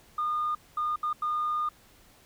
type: tone bursts at uneven times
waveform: sine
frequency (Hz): 1219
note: D#6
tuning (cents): -36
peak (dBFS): -25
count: 4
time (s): 0.18-0.55 / 0.77-0.96 / 1.03-1.13 / 1.22-1.69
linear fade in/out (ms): 5
effects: tanh soft clip ceiling -22 dBFS + pink hiss -58 dBFS RMS until 2.25 s